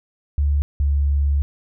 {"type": "tone pair in turn", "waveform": "sine", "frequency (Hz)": [71.9, 71.07], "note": ["D2", "C#2"], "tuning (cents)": [-36, 44], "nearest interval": "unison", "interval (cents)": 20, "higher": "first", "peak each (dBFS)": -15, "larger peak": "neither", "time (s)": [[0.38, 0.62], [0.8, 1.42]], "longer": "second", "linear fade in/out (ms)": 0, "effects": []}